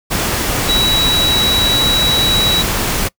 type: tone in noise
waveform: sine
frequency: 3900 Hz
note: B7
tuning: 23 cents flat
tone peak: -12 dBFS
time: 0.68-2.63 s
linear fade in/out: 20 ms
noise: pink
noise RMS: -17 dBFS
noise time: 0.1-3.09 s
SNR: +2 dB
effects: noise-tail reverb RT60 0.1 s tail -24 dB re dry